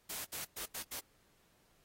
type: noise bursts at uneven times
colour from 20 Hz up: white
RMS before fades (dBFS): -42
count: 5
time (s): 0.09-0.25 / 0.32-0.45 / 0.56-0.66 / 0.74-0.83 / 0.91-1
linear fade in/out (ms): 10
effects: pink hiss -71 dBFS RMS until 1.84 s + AAC 48 kbps